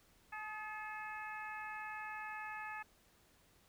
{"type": "harmonic tone with a mistuned harmonic", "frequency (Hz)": 430, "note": "A4", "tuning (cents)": -40, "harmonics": [2, 3, 4, 5, 6], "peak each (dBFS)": [-47, -50, -47, -54, -52], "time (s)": [0.32, 2.83], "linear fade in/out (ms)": 10, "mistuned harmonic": 3, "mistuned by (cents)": -39, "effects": ["pink hiss -69 dBFS RMS until 3.68 s"]}